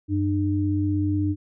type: tone pair together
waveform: sine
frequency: 95.18 / 301.7 Hz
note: F#2 / D4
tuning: +49 / +47 cents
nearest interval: octave + minor sixth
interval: 1998 cents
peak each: -23 / -23 dBFS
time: 0.08-1.36 s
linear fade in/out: 50 ms
effects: none